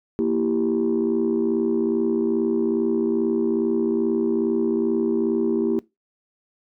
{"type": "chord", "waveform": "sine", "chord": "E diminished", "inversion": "second", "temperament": "equal", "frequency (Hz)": [233.1, 329.6, 392], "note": ["Bb3", "E4", "G4"], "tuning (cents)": [0, 0, 0], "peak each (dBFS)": -22, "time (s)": [0.19, 5.79], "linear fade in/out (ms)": 0, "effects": ["noise-tail reverb RT60 0.2 s tail -21 dB re dry", "tanh soft clip ceiling -13 dBFS"]}